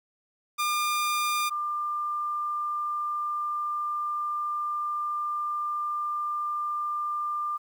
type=tone pair in turn; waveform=sawtooth / sine; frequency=1203 / 1195.4 Hz; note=D6 / D6; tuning=+41 / +30 cents; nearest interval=unison; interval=11 cents; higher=first; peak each=-21 / -27 dBFS; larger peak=first; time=0.58-1.5 / 1.5-7.58 s; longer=second; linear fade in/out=20 ms; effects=10-bit